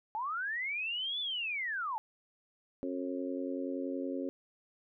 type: linear two-way sweep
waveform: sine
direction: up then down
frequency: 830.6 to 3520 to 830.6 Hz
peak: -33 dBFS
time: 0.15-1.98 s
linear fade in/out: 0 ms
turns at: 1.2 s
type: harmonic tone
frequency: 90.6 Hz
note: F#2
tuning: 36 cents flat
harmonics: 3 / 4 / 5 / 6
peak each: -36 / -41 / -43 / -41 dBFS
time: 2.83-4.29 s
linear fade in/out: 0 ms
effects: none